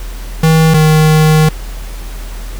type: tone pair in turn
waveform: square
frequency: 160 / 155.62 Hz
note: D#3 / D#3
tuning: +49 / +1 cents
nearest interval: unison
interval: 48 cents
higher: first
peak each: -6 dBFS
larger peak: neither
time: 0.43-0.74 / 0.74-1.49 s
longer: second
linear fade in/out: 5 ms
effects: added 41 Hz sine -21 dBFS peak until 2.59 s + pink hiss -33 dBFS RMS until 2.59 s